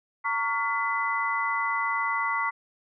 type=tone cluster; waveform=sine; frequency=917 / 1125 / 1409 / 2006 Hz; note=A#5 / C#6 / F6 / B6; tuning=-29 / +25 / +15 / +26 cents; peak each=-31 / -28 / -34 / -29 dBFS; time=0.24-2.51 s; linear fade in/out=20 ms; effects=none